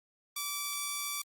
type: tone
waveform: 5% pulse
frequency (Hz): 1158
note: D6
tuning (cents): -25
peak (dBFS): -22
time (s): 0.36-1.22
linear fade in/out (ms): 5
effects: Opus 24 kbps